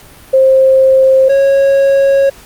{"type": "tone pair in turn", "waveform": ["sine", "triangle"], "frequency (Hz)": [529, 549], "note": ["C5", "C#5"], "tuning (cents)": [19, -17], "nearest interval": "minor second", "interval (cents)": 64, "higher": "second", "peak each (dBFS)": -4, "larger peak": "neither", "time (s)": [[0.33, 1.29], [1.29, 2.3]], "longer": "second", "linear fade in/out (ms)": 10, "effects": ["pink hiss -38 dBFS RMS until 2.45 s", "Opus 48 kbps"]}